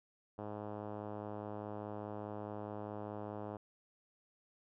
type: tone with low-pass filter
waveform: 5% pulse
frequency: 104.8 Hz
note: G#2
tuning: 16 cents sharp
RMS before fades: -44 dBFS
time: 0.38-3.57 s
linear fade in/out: 5 ms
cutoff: 750 Hz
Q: 0.87
effects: none